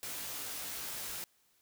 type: noise with comb filter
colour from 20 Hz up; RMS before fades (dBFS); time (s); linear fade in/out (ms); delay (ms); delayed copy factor
white; -41; 0.03-1.24; 0; 17; +0.6
effects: white hiss -71 dBFS RMS until 1.61 s